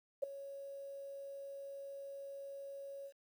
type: tone with ADSR envelope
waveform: sine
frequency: 554.4 Hz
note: C#5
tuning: in tune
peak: -29 dBFS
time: 0.22-3.13 s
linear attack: 15 ms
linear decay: 6 ms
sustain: -16 dB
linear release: 72 ms
effects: 11-bit